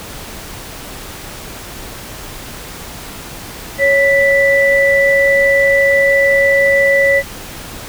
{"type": "tone pair together", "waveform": "sine", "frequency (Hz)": [554.4, 1975.7], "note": ["C#5", "B6"], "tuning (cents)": [0, 0], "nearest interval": "octave + minor seventh", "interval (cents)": 2200, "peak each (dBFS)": -11, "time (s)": [3.78, 7.23], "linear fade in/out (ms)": 50, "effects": ["pink hiss -30 dBFS RMS until 7.88 s"]}